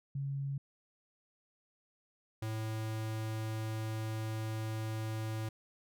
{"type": "tone pair in turn", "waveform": ["sine", "square"], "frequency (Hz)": [138.59, 110], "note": ["C#3", "A2"], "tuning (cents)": [0, 0], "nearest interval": "major third", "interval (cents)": 400, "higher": "first", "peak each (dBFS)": [-34, -36], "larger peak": "first", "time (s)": [[0.15, 0.58], [2.42, 5.49]], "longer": "second", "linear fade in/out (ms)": 5, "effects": []}